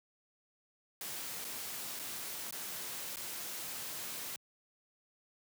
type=noise with dropouts; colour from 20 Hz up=white; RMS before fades=-42 dBFS; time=1.01-4.36 s; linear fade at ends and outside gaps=1 ms; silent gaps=1.445-1.449 / 1.991-1.995 / 2.509-2.524 / 3.159-3.169 s; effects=high-pass 100 Hz 12 dB/octave